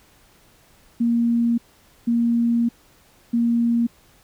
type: tone bursts at uneven times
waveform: sine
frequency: 234.5 Hz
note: A#3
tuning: 11 cents sharp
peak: -16 dBFS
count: 3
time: 1-1.58 / 2.07-2.69 / 3.33-3.87 s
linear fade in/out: 10 ms
effects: pink hiss -55 dBFS RMS until 4.23 s